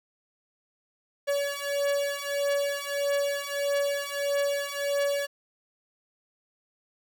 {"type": "beating tone pair", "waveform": "45% pulse", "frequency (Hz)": [566, 567.6], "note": ["C#5", "C#5"], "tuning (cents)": [36, 41], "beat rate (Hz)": 1.6, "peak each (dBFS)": [-29, -29], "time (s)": [1.27, 5.27], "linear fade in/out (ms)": 20, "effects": []}